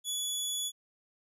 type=tone; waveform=20% pulse; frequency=3410 Hz; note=G#7; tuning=45 cents sharp; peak=-26 dBFS; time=0.04-0.72 s; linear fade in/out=50 ms; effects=none